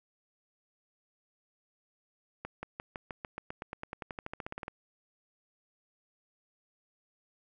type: accelerating click train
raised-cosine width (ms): 0.5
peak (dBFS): -23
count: 23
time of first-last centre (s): 2.45-4.681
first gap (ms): 180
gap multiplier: 0.94
effects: none